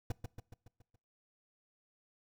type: noise with echo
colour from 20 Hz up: brown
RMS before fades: -33 dBFS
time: 0.1-0.12 s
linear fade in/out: 5 ms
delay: 140 ms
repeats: 6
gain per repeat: -5 dB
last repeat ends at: 0.96 s
effects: noise-tail reverb RT60 0.5 s tail -23 dB re dry